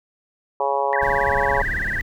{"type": "harmonic tone", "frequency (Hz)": 139.1, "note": "C#3", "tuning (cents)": 6, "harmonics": [3, 4, 5, 6, 7, 8], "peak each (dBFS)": [-27, -24, -28, -24, -24, -31], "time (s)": [0.6, 1.62], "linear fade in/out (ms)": 2}
{"type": "tone with vibrato", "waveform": "sine", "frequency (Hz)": 1760, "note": "A6", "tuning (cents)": 0, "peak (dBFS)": -22, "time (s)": [0.93, 2.01], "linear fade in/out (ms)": 0, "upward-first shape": "sine", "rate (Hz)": 18, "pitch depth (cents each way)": 220}
{"type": "noise", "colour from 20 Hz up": "brown", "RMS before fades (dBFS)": -29, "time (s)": [1.01, 2.02], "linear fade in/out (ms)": 20}
{"effects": []}